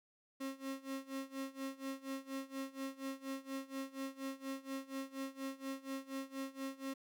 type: tone with tremolo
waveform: 35% pulse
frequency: 269.4 Hz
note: C#4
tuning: 49 cents flat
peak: -37 dBFS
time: 0.4-6.94 s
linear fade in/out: 10 ms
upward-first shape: sine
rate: 4.2 Hz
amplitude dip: 90%
effects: none